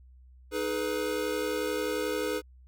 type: chord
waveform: square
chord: G# minor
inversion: second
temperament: equal with one note detuned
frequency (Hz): 311.1 / 422.6 / 493.9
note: D#4 / G#4 / B4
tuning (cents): 0 / +30 / 0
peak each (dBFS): -36 / -33 / -33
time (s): 0.51-2.42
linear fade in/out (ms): 50
effects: added 63 Hz sine -51 dBFS peak until 2.67 s